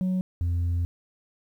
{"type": "tone pair in turn", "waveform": "sine", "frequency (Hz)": [185, 86.31], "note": ["F#3", "F2"], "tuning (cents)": [0, -20], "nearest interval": "octave + minor second", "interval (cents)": 1320, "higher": "first", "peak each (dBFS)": -20, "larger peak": "neither", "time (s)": [[0.01, 0.21], [0.41, 0.85]], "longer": "second", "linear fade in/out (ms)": 0, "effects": ["tanh soft clip ceiling -22 dBFS", "10-bit"]}